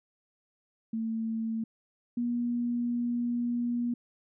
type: tone pair in turn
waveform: sine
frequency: 224.4 / 239.8 Hz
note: A3 / A#3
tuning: +34 / +49 cents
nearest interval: minor second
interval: 115 cents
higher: second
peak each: -29 / -27 dBFS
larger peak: second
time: 0.93-1.64 / 2.17-3.94 s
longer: second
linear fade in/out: 5 ms
effects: none